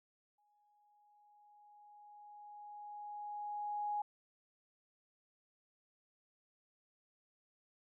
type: tone with exponential growth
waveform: sine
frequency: 830.6 Hz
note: G#5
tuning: in tune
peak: -34 dBFS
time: 0.38-4.02 s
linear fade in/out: 5 ms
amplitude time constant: 790 ms
effects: none